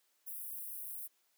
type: high-pass noise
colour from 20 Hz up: white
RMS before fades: -44 dBFS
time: 0.26-1.08 s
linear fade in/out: 20 ms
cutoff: 9900 Hz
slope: 48 dB/octave
effects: white hiss -75 dBFS RMS until 1.37 s + high-pass 300 Hz 12 dB/octave